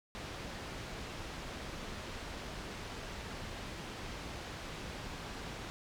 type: low-pass noise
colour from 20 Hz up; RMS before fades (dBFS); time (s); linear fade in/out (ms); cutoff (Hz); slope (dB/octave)
pink; -44; 0.15-5.7; 0; 5100; 12
effects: none